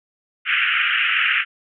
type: band-pass noise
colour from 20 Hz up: white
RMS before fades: -19 dBFS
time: 0.45-1.45 s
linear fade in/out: 50 ms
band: 1300 to 3000 Hz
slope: 96 dB/octave
effects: none